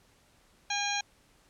harmonic tone, 812 Hz, G#5, 39 cents flat, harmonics 1 / 2 / 3 / 4 / 5 / 7 / 8, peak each -34 / -37 / -35 / -39 / -36 / -40 / -39 dBFS, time 0.7-1.01 s, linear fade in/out 5 ms, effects pink hiss -64 dBFS RMS until 1.49 s + low-pass 11000 Hz 12 dB/octave

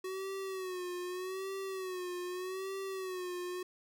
square tone with vibrato, 372 Hz, F#4, 9 cents sharp, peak -38 dBFS, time 0.04-3.63 s, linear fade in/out 5 ms, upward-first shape sine, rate 0.82 Hz, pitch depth 73 cents each way, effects none

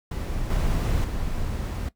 brown noise with level steps, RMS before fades -28 / -23 / -28 dBFS, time 0.11-1.89 s, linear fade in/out 5 ms, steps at 0.5 / 1.04 s, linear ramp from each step 5 ms, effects noise-tail reverb RT60 0.1 s tail -17 dB re dry

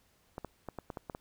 clicks, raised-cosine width 1 ms, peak -25 dBFS, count 8, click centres 0.381 / 0.447 / 0.687 / 0.787 / 0.902 / 0.972 / 1.098 / 1.149 s, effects pink hiss -69 dBFS RMS until 1.2 s

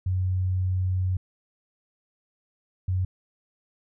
sine tone pair in turn, 92.5 / 92.5 Hz, F#2 / F#2, 0 / 0 cents, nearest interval unison, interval 0 cents, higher neither, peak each -22 dBFS, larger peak neither, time 0.06-1.17 / 2.88-3.05 s, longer first, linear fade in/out 5 ms, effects none

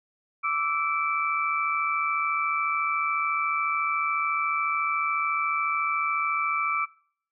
sine tone cluster, 1167 / 1321 / 2321 Hz, D6 / E6 / D7, -11 / +3 / -21 cents, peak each -28 dBFS, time 0.43-6.86 s, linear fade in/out 20 ms, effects noise-tail reverb RT60 0.6 s tail -24 dB re dry

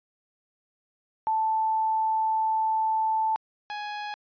sine / sawtooth tone pair in turn, 880 / 833.7 Hz, A5 / G#5, 0 / +6 cents, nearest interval minor second, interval 94 cents, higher first, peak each -22 / -28 dBFS, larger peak first, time 1.27-3.36 / 3.7-4.14 s, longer first, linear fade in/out 0 ms, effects resampled to 11025 Hz

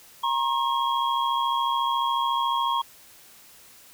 sine tone cluster, 941 / 1075 / 3287 Hz, A#5 / C6 / G#7, +16 / +47 / -19 cents, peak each -25 / -25 / -31 dBFS, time 0.23-2.82 s, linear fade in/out 10 ms, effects white hiss -51 dBFS RMS until 3.93 s

